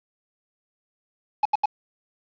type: tone bursts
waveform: triangle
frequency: 845 Hz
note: G#5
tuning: 30 cents sharp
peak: -14 dBFS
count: 3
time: 1.43-1.658 s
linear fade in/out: 5 ms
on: 24 ms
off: 78 ms
effects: resampled to 11025 Hz + 7-bit